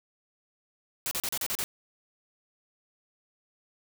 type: noise bursts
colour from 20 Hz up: white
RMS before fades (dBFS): -31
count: 7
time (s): 1.06-1.64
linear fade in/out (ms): 0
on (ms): 52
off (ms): 36
effects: none